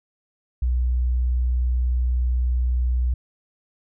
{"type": "tone", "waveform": "sine", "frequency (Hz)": 61.7, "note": "B1", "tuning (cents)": -1, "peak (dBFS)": -18, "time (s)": [0.62, 3.14], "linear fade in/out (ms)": 5, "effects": []}